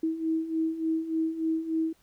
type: beating tone pair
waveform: sine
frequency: 319.7 / 323.1 Hz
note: D#4 / E4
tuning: +47 / -35 cents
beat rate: 3.4 Hz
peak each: -32 / -27 dBFS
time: 0.03-1.93 s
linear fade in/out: 5 ms
effects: pink hiss -65 dBFS RMS until 2.02 s